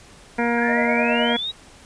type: harmonic tone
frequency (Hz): 236.4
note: A#3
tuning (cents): +24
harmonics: 1 / 2 / 3 / 4 / 6 / 7 / 8 / 9 / 10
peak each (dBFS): -22 / -25 / -27 / -28 / -30 / -30 / -31 / -32 / -32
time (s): 0.38-1.37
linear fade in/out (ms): 10
type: exponential sweep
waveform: sine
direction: up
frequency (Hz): 1600 to 3887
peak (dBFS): -24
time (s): 0.57-1.52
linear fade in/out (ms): 20
type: tone with tremolo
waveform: sine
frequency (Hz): 622.3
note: D#5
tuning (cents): 0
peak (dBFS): -22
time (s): 0.67-1.35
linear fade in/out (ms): 50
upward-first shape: sine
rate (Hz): 9.5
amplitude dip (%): 75
effects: pink hiss -47 dBFS RMS until 1.85 s + resampled to 22050 Hz